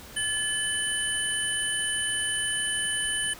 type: tone cluster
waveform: sine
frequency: 1726 / 3014 / 9250 Hz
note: A6 / F#7 / D9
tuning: -34 / +31 / -27 cents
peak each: -30 dBFS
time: 0.16-3.34 s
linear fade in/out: 10 ms
effects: pink hiss -45 dBFS RMS until 3.39 s